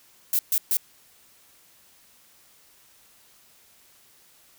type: noise bursts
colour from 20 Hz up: violet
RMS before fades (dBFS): -22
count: 3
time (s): 0.33-0.77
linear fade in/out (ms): 2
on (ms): 60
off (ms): 130
effects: white hiss -57 dBFS RMS until 4.58 s